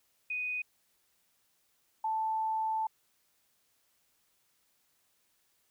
sine tone pair in turn, 2489 / 880 Hz, D#7 / A5, 0 / 0 cents, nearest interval octave + tritone, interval 1800 cents, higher first, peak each -32 / -29 dBFS, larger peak second, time 0.3-0.62 / 2.04-2.87 s, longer second, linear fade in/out 5 ms, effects white hiss -73 dBFS RMS until 5.7 s

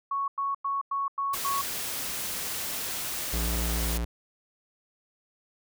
sine tone bursts, 1108.7 Hz, C#6, in tune, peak -26 dBFS, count 6, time 0.11-1.615 s, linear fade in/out 5 ms, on 170 ms, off 97 ms
white noise, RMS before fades -33 dBFS, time 1.33-3.98 s, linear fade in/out 10 ms
square tone, 58.27 Hz, A#1, in tune, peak -28 dBFS, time 3.33-4.05 s, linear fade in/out 5 ms
effects none

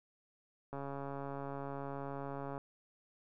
click train, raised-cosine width 1 ms, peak -29 dBFS, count 258, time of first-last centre 0.73-2.579 s, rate 139 Hz, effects none

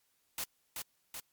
white noise with echo, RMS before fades -37 dBFS, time 0.38-0.44 s, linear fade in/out 2 ms, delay 380 ms, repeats 2, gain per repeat -3 dB, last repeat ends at 1.2 s, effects white hiss -75 dBFS RMS until 1.32 s + MP3 96 kbps

